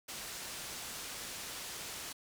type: low-pass noise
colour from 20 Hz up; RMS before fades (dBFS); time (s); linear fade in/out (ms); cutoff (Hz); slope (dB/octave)
white; -44; 0.08-2.13; 10; 9100; 12
effects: none